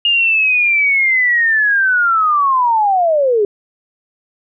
sine linear sweep, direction down, 2845 to 394.9 Hz, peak -10 dBFS, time 0.05-3.45 s, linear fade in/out 2 ms, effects none

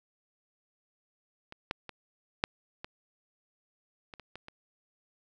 clicks, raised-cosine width 0.3 ms, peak -28 / -15 / -25 / -9 / -23 / -28 / -30 / -27 / -29 dBFS, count 9, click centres 1.524 / 1.711 / 1.893 / 2.439 / 2.845 / 4.138 / 4.197 / 4.356 / 4.484 s, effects none

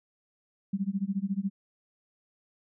sine tone with tremolo, 196 Hz, G3, in tune, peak -24 dBFS, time 0.73-1.5 s, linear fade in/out 5 ms, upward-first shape sine, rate 14 Hz, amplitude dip 95%, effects none

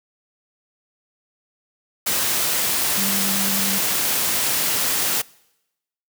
sine tone in noise, 196 Hz, G3, in tune, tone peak -27 dBFS, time 2.97-3.79 s, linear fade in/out 10 ms, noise white, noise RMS -21 dBFS, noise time 2.06-5.22 s, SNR -9 dB, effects noise-tail reverb RT60 0.9 s tail -24 dB re dry + high-pass 100 Hz 12 dB/octave

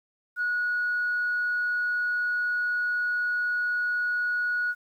sine tone, 1458 Hz, F#6, 26 cents flat, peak -23 dBFS, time 0.36-4.75 s, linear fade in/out 50 ms, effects tanh soft clip ceiling -20 dBFS + 10-bit

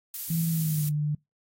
violet noise, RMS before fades -33 dBFS, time 0.14-0.89 s, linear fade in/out 2 ms
sine tone with pitch glide, 164.5 to 149.11 Hz, E3 to D3, -3 to +27 cents, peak -24 dBFS, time 0.3-1.15 s, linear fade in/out 5 ms, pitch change -170 cents, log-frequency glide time 0.5-0.85 s
effects noise-tail reverb RT60 0.2 s tail -25 dB re dry + AAC 48 kbps

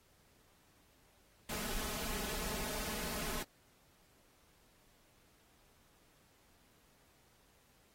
pink noise with comb filter, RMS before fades -40 dBFS, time 1.49-3.43 s, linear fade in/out 5 ms, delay 4.7 ms, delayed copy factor +0.95, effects pink hiss -69 dBFS RMS until 7.94 s + AAC 48 kbps

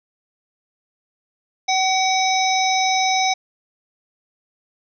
harmonic tone with a mistuned harmonic, 756 Hz, F#5, 37 cents sharp, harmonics 1 / 3 / 5 / 7 / 8, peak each -18 / -23 / -25 / -26 / -27 dBFS, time 1.68-3.34 s, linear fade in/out 10 ms, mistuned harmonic 5, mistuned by +22 cents, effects none

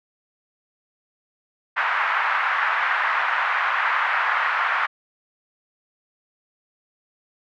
white band-pass noise, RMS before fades -22 dBFS, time 1.76-4.87 s, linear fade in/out 20 ms, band 930 to 1800 Hz, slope 24 dB/octave, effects none

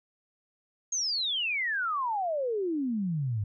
sine exponential sweep, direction down, 6600 to 98 Hz, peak -27 dBFS, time 0.92-3.44 s, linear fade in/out 5 ms, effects none

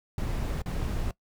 brown noise with dropouts, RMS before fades -30 dBFS, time 0.18-1.11 s, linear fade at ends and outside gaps 2 ms, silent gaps 0.619-0.659 s, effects noise-tail reverb RT60 0.1 s tail -20 dB re dry

